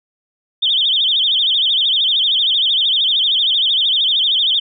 sine tone with vibrato, 3349 Hz, G#7, 14 cents sharp, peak -12 dBFS, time 0.62-4.6 s, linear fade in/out 10 ms, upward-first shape sine, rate 13 Hz, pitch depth 180 cents each way, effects none

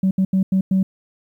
sine tone bursts at uneven times, 189.9 Hz, F#3, 45 cents sharp, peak -12 dBFS, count 5, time 0.03-0.11 / 0.18-0.25 / 0.33-0.43 / 0.52-0.61 / 0.71-0.83 s, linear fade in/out 5 ms, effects tanh soft clip ceiling -11 dBFS + 9-bit

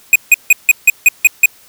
square tone bursts, 2489 Hz, D#7, in tune, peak -3 dBFS, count 8, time 0.13-1.458 s, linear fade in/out 2 ms, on 26 ms, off 160 ms, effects white hiss -45 dBFS RMS until 1.68 s

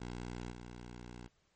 10% pulse tone with level steps, 60.3 Hz, B1, 41 cents flat, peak -33 / -39 dBFS, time 0-1.28 s, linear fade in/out 10 ms, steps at 0.51 s, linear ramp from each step 10 ms, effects pink hiss -75 dBFS RMS until 1.55 s + MP3 32 kbps

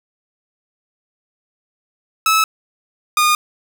sawtooth tone pair in turn, 1300 / 1221.7 Hz, E6 / D#6, -24 / -32 cents, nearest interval minor second, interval 108 cents, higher first, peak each -8 dBFS, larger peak neither, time 2.26-2.44 / 3.17-3.35 s, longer neither, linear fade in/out 2 ms, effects none

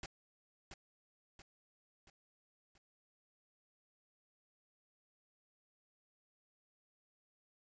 pink noise with echo, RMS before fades -45 dBFS, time 0.03-0.06 s, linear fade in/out 2 ms, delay 680 ms, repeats 4, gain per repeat -6 dB, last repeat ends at 2.78 s, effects resampled to 16000 Hz

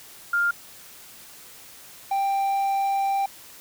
sine / triangle tone pair in turn, 1402 / 787.1 Hz, F6 / G5, +6 / +7 cents, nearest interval minor seventh, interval 999 cents, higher first, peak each -19 dBFS, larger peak neither, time 0.33-0.51 / 2.11-3.26 s, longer second, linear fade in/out 5 ms, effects white hiss -46 dBFS RMS until 3.6 s

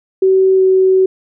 sine tone with pitch glide, 380 to 377.2 Hz, F#4 to F#4, +46 to +33 cents, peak -7 dBFS, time 0.22-1.06 s, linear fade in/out 5 ms, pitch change -13 cents, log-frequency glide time 0.56-0.61 s, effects none

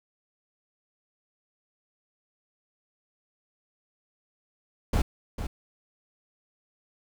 brown noise with echo, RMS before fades -23 dBFS, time 4.93-5.02 s, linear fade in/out 5 ms, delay 450 ms, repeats 1, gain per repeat -9 dB, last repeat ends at 5.47 s, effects none

